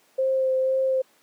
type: tone with vibrato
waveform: sine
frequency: 525 Hz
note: C5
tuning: 6 cents sharp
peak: -19 dBFS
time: 0.18-1.02 s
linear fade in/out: 10 ms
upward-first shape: sine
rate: 2 Hz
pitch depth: 13 cents each way
effects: pink hiss -60 dBFS RMS until 1.22 s + high-pass 300 Hz 12 dB/octave